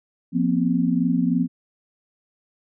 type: chord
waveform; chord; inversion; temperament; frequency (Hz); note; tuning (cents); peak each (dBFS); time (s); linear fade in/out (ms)
sine; F suspended fourth; none; equal with one note detuned; 174.61 / 238.7 / 261.6; F3 / Bb3 / C4; 0 / +41 / 0; -22; 0.32-1.48; 50
effects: none